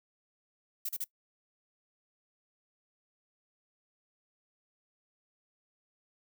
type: noise bursts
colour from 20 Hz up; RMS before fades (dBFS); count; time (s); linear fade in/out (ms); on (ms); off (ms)
violet; -35; 3; 0.85-1.042; 5; 40; 36
effects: noise-tail reverb RT60 0.1 s tail -21 dB re dry